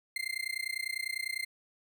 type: tone with amplitude modulation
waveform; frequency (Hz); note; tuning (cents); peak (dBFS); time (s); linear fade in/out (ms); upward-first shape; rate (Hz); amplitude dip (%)
35% pulse; 2090; C7; -2; -28; 0.16-1.45; 2; sine; 30; 100
effects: none